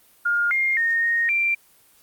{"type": "tone with pitch steps", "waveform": "sine", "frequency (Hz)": [1416, 2121, 1844, 1859, 2361], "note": ["F6", "C7", "A#6", "A#6", "D7"], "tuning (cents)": [23, 23, -19, -5, 9], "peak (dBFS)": -18, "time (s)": [0.25, 1.55], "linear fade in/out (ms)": 10, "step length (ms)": 260, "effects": ["white hiss -56 dBFS RMS until 2.02 s", "Opus 32 kbps"]}